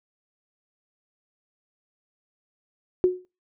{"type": "tone with exponential decay", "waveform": "sine", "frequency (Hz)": 365, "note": "F#4", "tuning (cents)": -24, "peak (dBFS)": -12, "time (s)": [3.04, 3.25], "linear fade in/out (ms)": 0, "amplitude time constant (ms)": 44, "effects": ["noise-tail reverb RT60 0.3 s tail -21 dB re dry"]}